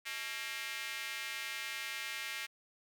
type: tone with high-pass filter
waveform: square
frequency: 124.8 Hz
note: B2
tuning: 19 cents sharp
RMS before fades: -41 dBFS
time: 0.05-2.47 s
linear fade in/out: 20 ms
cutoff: 2100 Hz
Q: 2.2
effects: none